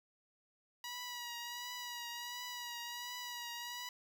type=tone with vibrato; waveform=10% pulse; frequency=966 Hz; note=B5; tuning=39 cents flat; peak=-34 dBFS; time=0.84-3.89 s; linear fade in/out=2 ms; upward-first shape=triangle; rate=1.4 Hz; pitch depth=38 cents each way; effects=none